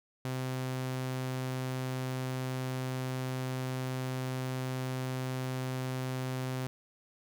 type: tone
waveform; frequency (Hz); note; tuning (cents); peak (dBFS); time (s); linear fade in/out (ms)
sawtooth; 129.3; C3; -20; -29; 0.25-6.67; 0
effects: none